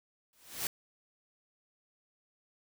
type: noise with exponential growth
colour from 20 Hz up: white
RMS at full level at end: -31 dBFS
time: 0.33-0.67 s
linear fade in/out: 1 ms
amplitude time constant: 72 ms
effects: none